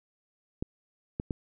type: clicks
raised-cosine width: 3 ms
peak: -18 dBFS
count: 3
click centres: 0.625 / 1.199 / 1.308 s
effects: none